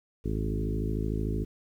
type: harmonic tone with a mistuned harmonic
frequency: 53.4 Hz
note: G#1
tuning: 49 cents sharp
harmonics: 1 / 2 / 3 / 4 / 5 / 6 / 7 / 8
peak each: -31 / -34 / -36 / -37 / -38 / -39 / -39 / -40 dBFS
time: 0.24-1.45 s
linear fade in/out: 20 ms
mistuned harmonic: 2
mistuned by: -19 cents
effects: 10-bit